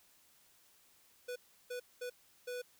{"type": "tone bursts at uneven times", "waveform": "square", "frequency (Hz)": 493.4, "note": "B4", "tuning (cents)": -2, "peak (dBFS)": -40, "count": 4, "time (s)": [[1.28, 1.36], [1.7, 1.8], [2.01, 2.1], [2.47, 2.62]], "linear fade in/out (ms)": 10, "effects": ["white hiss -67 dBFS RMS until 2.79 s"]}